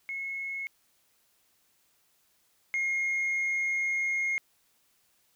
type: tone pair in turn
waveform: sine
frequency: 2179 / 2143 Hz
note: C#7 / C7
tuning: -30 / +41 cents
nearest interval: unison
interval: 29 cents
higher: first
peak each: -32 / -24 dBFS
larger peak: second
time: 0.09-0.67 / 2.74-4.38 s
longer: second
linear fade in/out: 0 ms
effects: tanh soft clip ceiling -25 dBFS + white hiss -69 dBFS RMS until 5.35 s